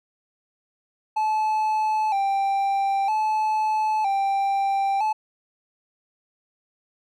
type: tone with vibrato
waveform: triangle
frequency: 825 Hz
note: G#5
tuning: 12 cents flat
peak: -18 dBFS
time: 1.16-5.13 s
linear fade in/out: 10 ms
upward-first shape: square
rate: 0.52 Hz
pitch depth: 81 cents each way
effects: none